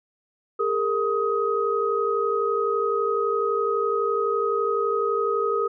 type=tone cluster; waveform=sine; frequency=407.3 / 459.2 / 1258 Hz; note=G#4 / A#4 / D#6; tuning=-34 / -26 / +19 cents; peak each=-25 dBFS; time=0.59-5.68 s; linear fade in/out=10 ms; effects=none